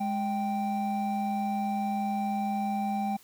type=tone pair together; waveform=triangle; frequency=207.7 / 783.2 Hz; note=G#3 / G5; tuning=0 / -2 cents; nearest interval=octave + major seventh; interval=2298 cents; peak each=-28 dBFS; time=0-3.17 s; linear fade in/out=10 ms; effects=white hiss -57 dBFS RMS until 3.23 s